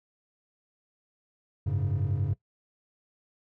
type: chord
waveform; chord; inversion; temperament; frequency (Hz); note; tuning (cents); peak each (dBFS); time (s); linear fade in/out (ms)
triangle; F# suspended second; none; equal with one note detuned; 93.14 / 103.83 / 138.59; F#2 / G#2 / C#3; +12 / 0 / 0; -27; 1.66-2.34; 10
effects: noise-tail reverb RT60 0.1 s tail -19 dB re dry + tanh soft clip ceiling -19 dBFS